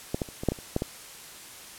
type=clicks; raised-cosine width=2 ms; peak=-13 / -14 / -29 / -20 / -8 / -16 / -30 / -11 / -14 dBFS; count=9; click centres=0.145 / 0.218 / 0.288 / 0.435 / 0.487 / 0.52 / 0.588 / 0.764 / 0.821 s; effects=white hiss -45 dBFS RMS until 1.78 s + low-pass 12000 Hz 12 dB/octave